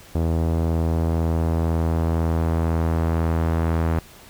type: tone with low-pass filter sweep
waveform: sawtooth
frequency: 82 Hz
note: E2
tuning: 9 cents flat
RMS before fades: -21 dBFS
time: 0.15-3.99 s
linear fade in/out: 0 ms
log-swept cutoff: 640 to 1500 Hz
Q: 0.89
effects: pink hiss -46 dBFS RMS until 4.29 s